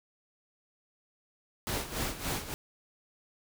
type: noise with tremolo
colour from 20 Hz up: pink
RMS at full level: -32 dBFS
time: 1.67-2.54 s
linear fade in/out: 0 ms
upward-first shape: sine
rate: 3.5 Hz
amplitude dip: 75%
effects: none